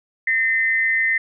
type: tone pair together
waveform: sine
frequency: 1828 / 2055 Hz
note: A#6 / C7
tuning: -34 / -32 cents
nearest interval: major second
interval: 202 cents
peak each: -19 dBFS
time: 0.27-1.18 s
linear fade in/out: 5 ms
effects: none